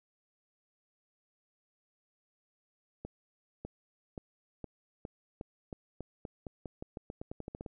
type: accelerating click train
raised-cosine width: 2 ms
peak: -27 dBFS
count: 21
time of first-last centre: 3.05-7.662 s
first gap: 600 ms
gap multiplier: 0.88
effects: none